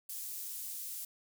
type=high-pass noise; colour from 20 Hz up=pink; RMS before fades=-42 dBFS; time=0.09-1.05 s; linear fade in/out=5 ms; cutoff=10000 Hz; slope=12 dB/octave; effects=none